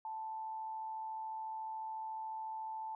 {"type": "tone with amplitude modulation", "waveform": "sine", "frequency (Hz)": 880, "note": "A5", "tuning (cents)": 0, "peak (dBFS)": -38, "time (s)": [0.05, 2.95], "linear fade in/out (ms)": 2, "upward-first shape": "sine", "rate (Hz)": 134, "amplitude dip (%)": 35, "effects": []}